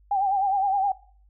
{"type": "tone with vibrato", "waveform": "sine", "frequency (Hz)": 787, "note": "G5", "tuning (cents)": 7, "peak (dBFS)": -20, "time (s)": [0.11, 0.92], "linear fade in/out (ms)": 5, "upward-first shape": "sine", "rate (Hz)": 9.7, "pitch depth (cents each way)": 71, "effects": ["noise-tail reverb RT60 0.5 s tail -21 dB re dry", "added 50 Hz sine -54 dBFS peak until 1.29 s"]}